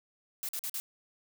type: noise bursts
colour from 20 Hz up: blue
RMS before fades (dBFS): -36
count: 4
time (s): 0.43-0.8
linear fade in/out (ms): 0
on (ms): 58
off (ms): 46
effects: none